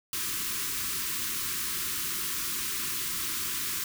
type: band-stop noise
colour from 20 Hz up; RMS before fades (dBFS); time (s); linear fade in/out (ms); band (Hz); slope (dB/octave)
white; -32; 0.13-3.84; 2; 410 to 1000; 96
effects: none